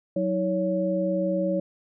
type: tone cluster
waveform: sine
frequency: 184.7 / 321.5 / 559 Hz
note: F#3 / E4 / C#5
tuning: -3 / -43 / +14 cents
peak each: -27 / -29 / -25 dBFS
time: 0.16-1.6 s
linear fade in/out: 5 ms
effects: none